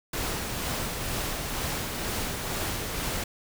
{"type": "noise with tremolo", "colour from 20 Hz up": "pink", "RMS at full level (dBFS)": -30, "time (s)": [0.13, 3.24], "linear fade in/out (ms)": 5, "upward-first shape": "sine", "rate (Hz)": 2.1, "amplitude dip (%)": 30, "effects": []}